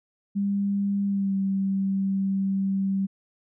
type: tone with pitch glide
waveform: sine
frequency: 200 to 194.19 Hz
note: G3 to G3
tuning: +35 to -16 cents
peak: -22 dBFS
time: 0.35-3.07 s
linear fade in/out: 20 ms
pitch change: -51 cents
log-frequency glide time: 1.06-1.35 s
effects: none